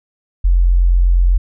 sine tone, 44.09 Hz, F1, 17 cents sharp, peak -8 dBFS, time 0.44-1.38 s, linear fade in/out 10 ms, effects none

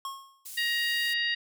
square tone with exponential decay, 1087 Hz, C#6, 34 cents flat, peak -32 dBFS, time 0.05-0.48 s, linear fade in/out 1 ms, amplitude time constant 93 ms
pink high-pass noise, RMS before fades -42 dBFS, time 0.45-1.14 s, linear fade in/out 10 ms, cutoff 7100 Hz, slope 12 dB/octave
harmonic tone, 942 Hz, A#5, 18 cents sharp, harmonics 2 / 3 / 4 / 5, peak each -28 / -32 / -34 / -36 dBFS, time 0.57-1.35 s, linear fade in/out 10 ms
effects none

